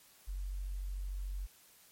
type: tone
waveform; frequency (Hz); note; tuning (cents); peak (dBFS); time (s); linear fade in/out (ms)
sine; 46.78; F#1; +20; -36; 0.27-1.47; 20
effects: white hiss -62 dBFS RMS until 1.91 s + MP3 64 kbps